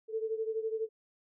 sine beating tone pair, 440 / 452 Hz, A4 / A4, 0 / +47 cents, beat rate 12 Hz, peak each -33 / -37 dBFS, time 0.08-0.89 s, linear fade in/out 50 ms, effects none

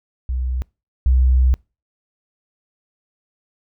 sine tone pair in turn, 63.1 / 63.72 Hz, B1 / C2, +38 / -45 cents, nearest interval unison, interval 17 cents, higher second, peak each -19 / -11 dBFS, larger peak second, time 0.29-0.62 / 1.06-1.54 s, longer second, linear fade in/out 0 ms, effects noise-tail reverb RT60 0.3 s tail -26 dB re dry

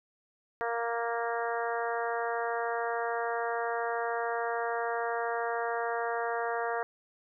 harmonic tone, 233.1 Hz, A#3, in tune, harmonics 2 / 3 / 4 / 5 / 6 / 7 / 8, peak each -34 / -34 / -38 / -39 / -40 / -40 / -42 dBFS, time 0.61-6.83 s, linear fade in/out 0 ms, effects none

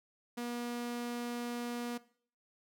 sawtooth tone, 240 Hz, B3, 49 cents flat, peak -33 dBFS, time 0.37-1.98 s, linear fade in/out 10 ms, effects noise-tail reverb RT60 0.5 s tail -18 dB re dry

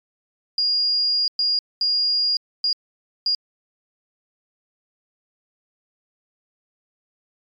sine tone bursts at uneven times, 4843 Hz, D#8, 48 cents flat, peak -17 dBFS, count 5, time 0.58-1.28 / 1.39-1.59 / 1.81-2.37 / 2.64-2.73 / 3.26-3.35 s, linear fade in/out 2 ms, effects MP3 96 kbps

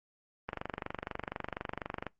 click train, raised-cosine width 0.5 ms, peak -20 dBFS, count 39, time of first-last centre 0.49-2.067 s, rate 24.1 Hz, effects noise-tail reverb RT60 0.2 s tail -26 dB re dry + Opus 24 kbps

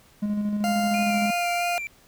triangle tone with tremolo, 207.7 Hz, G#3, in tune, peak -20 dBFS, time 0.22-1.31 s, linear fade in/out 10 ms, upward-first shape square, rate 13 Hz, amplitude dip 30%
40% pulse tone, 698.5 Hz, F5, in tune, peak -23 dBFS, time 0.64-1.78 s, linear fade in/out 0 ms
triangle tone with vibrato, 2399 Hz, D7, 36 cents sharp, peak -28 dBFS, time 0.94-1.87 s, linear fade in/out 0 ms, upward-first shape sine, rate 3 Hz, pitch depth 43 cents each way
effects pink hiss -56 dBFS RMS until 2.07 s

